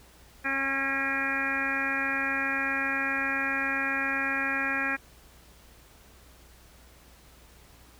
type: harmonic tone with a mistuned harmonic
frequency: 272.5 Hz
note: C#4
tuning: 29 cents flat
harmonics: 1 / 2 / 3 / 4 / 5 / 6 / 7 / 8 / 9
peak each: -36 / -41 / -39 / -40 / -36 / -30 / -33 / -40 / -33 dBFS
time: 0.44-4.97 s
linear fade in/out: 20 ms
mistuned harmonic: 9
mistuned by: -27 cents
effects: added 60 Hz sine -56 dBFS peak until 7.99 s + pink hiss -56 dBFS RMS until 7.99 s